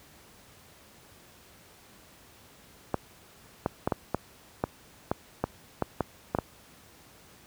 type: clicks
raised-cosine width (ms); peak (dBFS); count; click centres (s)
1; -11; 12; 2.943 / 3.661 / 3.875 / 3.922 / 4.146 / 4.639 / 5.115 / 5.44 / 5.823 / 6.007 / 6.349 / 6.387
effects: pink hiss -55 dBFS RMS until 7.46 s + high-pass 60 Hz 12 dB/octave